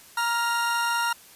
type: tone pair together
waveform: 40% pulse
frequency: 939.6 / 1396.9 Hz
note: A#5 / F6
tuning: +13 / 0 cents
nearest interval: perfect fifth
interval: 687 cents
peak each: -25 dBFS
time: 0.17-1.13 s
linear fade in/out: 5 ms
effects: white hiss -50 dBFS RMS until 1.35 s + resampled to 32000 Hz